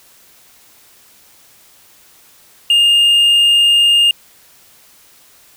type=tone; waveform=triangle; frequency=2824 Hz; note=F7; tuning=19 cents sharp; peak=-6 dBFS; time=2.7-4.11 s; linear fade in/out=2 ms; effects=white hiss -47 dBFS RMS until 5.56 s